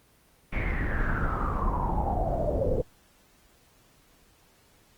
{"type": "noise with low-pass filter sweep", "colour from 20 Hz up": "brown", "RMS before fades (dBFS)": -27, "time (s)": [0.52, 2.82], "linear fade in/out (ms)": 10, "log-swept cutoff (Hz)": [2300, 480], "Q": 9.1, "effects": ["pink hiss -61 dBFS RMS until 4.97 s", "Opus 24 kbps"]}